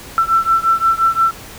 sine beating tone pair, 1337 / 1342.7 Hz, E6 / E6, +24 / +31 cents, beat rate 5.7 Hz, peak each -14 / -15 dBFS, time 0.18-1.31 s, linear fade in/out 0 ms, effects pink hiss -35 dBFS RMS until 1.58 s

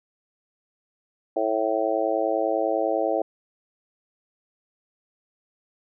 harmonic tone, 110 Hz, A2, in tune, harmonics 3 / 4 / 5 / 6 / 7, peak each -29 / -29 / -26 / -26 / -29 dBFS, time 1.36-3.22 s, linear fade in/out 5 ms, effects none

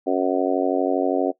harmonic tone, 92.5 Hz, F#2, in tune, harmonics 3 / 4 / 5 / 6 / 7 / 8, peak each -23 / -24 / -25 / -26 / -26 / -27 dBFS, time 0.06-1.32 s, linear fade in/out 20 ms, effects noise-tail reverb RT60 0.1 s tail -18 dB re dry

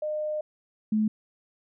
sine tone pair in turn, 609 / 215.3 Hz, D#5 / A3, -37 / -37 cents, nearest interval octave + tritone, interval 1800 cents, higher first, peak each -27 / -21 dBFS, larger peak second, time 0.02-0.41 / 0.92-1.08 s, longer first, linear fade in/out 5 ms, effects none

